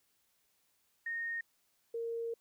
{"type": "tone pair in turn", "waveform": "sine", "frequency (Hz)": [1849, 462.2], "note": ["A#6", "A#4"], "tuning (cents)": [-15, -15], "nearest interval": "2 octaves", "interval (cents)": 2400, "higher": "first", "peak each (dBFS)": [-35, -35], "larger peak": "neither", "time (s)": [[1.06, 1.41], [1.94, 2.34]], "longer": "second", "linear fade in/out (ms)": 5, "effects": ["white hiss -75 dBFS RMS until 2.4 s"]}